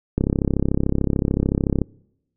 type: click train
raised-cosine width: 3 ms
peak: -6 dBFS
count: 56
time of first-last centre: 0.18-1.817 s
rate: 33.6 Hz
effects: noise-tail reverb RT60 0.9 s tail -26 dB re dry